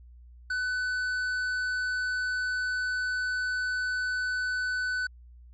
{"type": "tone with hard clipping", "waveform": "triangle", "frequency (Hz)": 1500, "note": "F#6", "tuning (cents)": 23, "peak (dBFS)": -29, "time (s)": [0.5, 5.07], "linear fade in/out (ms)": 5, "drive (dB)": 12, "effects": ["added 60 Hz sine -48 dBFS peak until 5.53 s", "low-pass 7000 Hz 12 dB/octave"]}